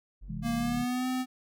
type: tone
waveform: triangle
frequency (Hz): 46.69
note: F#1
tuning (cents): +16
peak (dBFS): -39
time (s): 0.21-0.83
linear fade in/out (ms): 20
type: chord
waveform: sine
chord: C augmented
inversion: none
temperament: equal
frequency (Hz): 130.81 / 164.81 / 207.7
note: C3 / E3 / G#3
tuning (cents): 0 / 0 / 0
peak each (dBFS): -39 / -38 / -39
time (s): 0.28-0.85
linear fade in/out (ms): 20
type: tone with pitch glide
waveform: square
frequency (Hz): 233.1 to 255.7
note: A#3 to C4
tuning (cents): 0 to -40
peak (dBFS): -29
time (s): 0.42-1.26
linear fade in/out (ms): 50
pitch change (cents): +160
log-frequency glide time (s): 0.56-1.07
effects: none